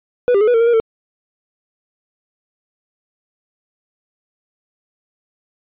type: tone with pitch steps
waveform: triangle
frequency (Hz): 491.4 / 397.5 / 427.5 / 488.1 / 455.2 / 464.4 / 474.5 / 448.5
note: B4 / G4 / A4 / B4 / A#4 / A#4 / A#4 / A4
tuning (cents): -9 / +24 / -50 / -20 / -41 / -7 / +31 / +33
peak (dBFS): -8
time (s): 0.28-0.8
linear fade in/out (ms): 0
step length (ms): 65
effects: resampled to 8000 Hz